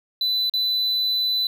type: tone with dropouts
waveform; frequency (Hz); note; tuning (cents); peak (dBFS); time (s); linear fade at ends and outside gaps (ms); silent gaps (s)
triangle; 3998; B7; +20; -18; 0.21-1.47; 2; 0.497-0.537
effects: none